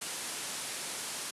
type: low-pass noise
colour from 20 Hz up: white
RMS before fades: -39 dBFS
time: 0.01-1.31 s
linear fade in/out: 10 ms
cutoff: 11000 Hz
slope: 48 dB/octave
effects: high-pass 150 Hz 12 dB/octave + resampled to 32000 Hz